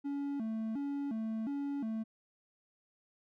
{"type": "tone with vibrato", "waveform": "triangle", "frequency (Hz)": 250.1, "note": "B3", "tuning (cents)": 22, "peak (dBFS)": -32, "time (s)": [0.04, 2.04], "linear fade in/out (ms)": 20, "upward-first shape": "square", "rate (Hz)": 1.4, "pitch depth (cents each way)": 210, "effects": []}